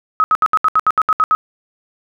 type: tone bursts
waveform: sine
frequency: 1273 Hz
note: D#6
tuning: 39 cents sharp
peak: -9 dBFS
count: 11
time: 0.2-1.35 s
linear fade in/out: 0 ms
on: 40 ms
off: 71 ms
effects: none